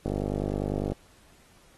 click train, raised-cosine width 2 ms, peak -15 dBFS, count 44, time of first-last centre 0.06-0.92 s, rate 50 Hz, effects pink hiss -59 dBFS RMS until 1.77 s + AAC 32 kbps

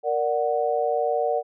sine chord, Bb augmented, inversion none, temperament equal, 466.2 / 587.3 / 740 Hz, Bb4 / D5 / F#5, 0 / 0 / 0 cents, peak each -25 dBFS, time 0.03-1.43 s, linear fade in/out 50 ms, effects none

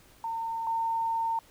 sine tone pair in turn, 910 / 910 Hz, A#5 / A#5, -42 / -42 cents, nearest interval unison, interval 0 cents, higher neither, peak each -30 / -26 dBFS, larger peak second, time 0.24-0.67 / 0.67-1.39 s, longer second, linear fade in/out 2 ms, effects pink hiss -58 dBFS RMS until 1.5 s

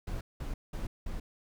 brown noise bursts, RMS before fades -36 dBFS, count 4, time 0.07-1.2 s, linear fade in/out 5 ms, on 140 ms, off 190 ms, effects none

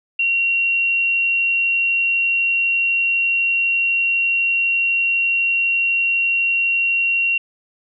sine tone, 2746 Hz, F7, 30 cents flat, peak -15 dBFS, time 0.19-7.38 s, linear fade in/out 5 ms, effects none

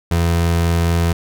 30% pulse tone, 84.5 Hz, E2, 43 cents sharp, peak -11 dBFS, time 0.11-1.13 s, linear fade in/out 5 ms, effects none

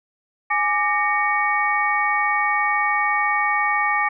sine tone cluster, 831 / 1183 / 1847 / 2250 Hz, G#5 / D6 / A#6 / C#7, +1 / +12 / -16 / +25 cents, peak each -23 dBFS, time 0.5-4.09 s, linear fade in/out 10 ms, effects none

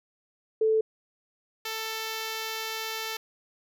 sine / 5% pulse tone pair in turn, 439.3 / 442.9 Hz, A4 / A4, -3 / +11 cents, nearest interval unison, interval 14 cents, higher second, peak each -20 dBFS, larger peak neither, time 0.61-0.81 / 1.65-3.17 s, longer second, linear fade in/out 5 ms, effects none

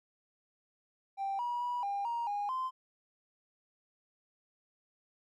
triangle tone with pitch steps, 785 / 964 / 973 / 802 / 940 / 818 / 1036 Hz, G5 / B5 / B5 / G5 / A#5 / G#5 / C6, +2 / -42 / -26 / +39 / +14 / -26 / -17 cents, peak -29 dBFS, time 1.17-2.71 s, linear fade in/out 50 ms, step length 220 ms, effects tanh soft clip ceiling -29 dBFS

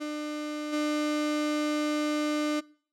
35% pulse tone with level steps, 300 Hz, D4, 37 cents sharp, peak -30 / -24 dBFS, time 0-2.61 s, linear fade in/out 20 ms, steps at 0.72 s, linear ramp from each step 20 ms, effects noise-tail reverb RT60 0.5 s tail -23 dB re dry + low-pass 8000 Hz 12 dB/octave

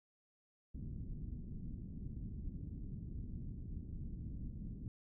pink low-pass noise, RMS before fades -45 dBFS, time 0.74-4.88 s, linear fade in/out 2 ms, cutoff 240 Hz, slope 24 dB/octave, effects none

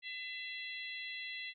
harmonic tone, 673 Hz, E5, 36 cents sharp, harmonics 3 / 4 / 5 / 6, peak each -44 / -46 / -48 / -50 dBFS, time 0.02-1.54 s, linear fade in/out 50 ms, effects none

